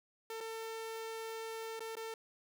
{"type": "tone with dropouts", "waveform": "sawtooth", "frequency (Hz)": 448.5, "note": "A4", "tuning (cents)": 33, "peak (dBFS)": -37, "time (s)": [0.3, 2.14], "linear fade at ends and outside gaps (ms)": 2, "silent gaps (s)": [[0.405, 0.409], [1.794, 1.805], [1.954, 1.968]], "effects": []}